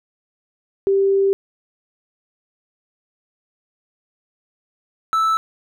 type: tone pair in turn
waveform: sine / triangle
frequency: 392 / 1315 Hz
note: G4 / E6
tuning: 0 / -5 cents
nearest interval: octave + major sixth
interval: 2095 cents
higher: second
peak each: -13 dBFS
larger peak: neither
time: 0.87-1.33 / 5.13-5.37 s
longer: first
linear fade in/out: 0 ms
effects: none